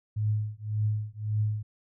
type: tone with tremolo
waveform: sine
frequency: 106.6 Hz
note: G#2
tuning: 46 cents sharp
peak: -22 dBFS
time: 0.16-1.63 s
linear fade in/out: 10 ms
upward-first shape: triangle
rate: 1.8 Hz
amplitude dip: 100%
effects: none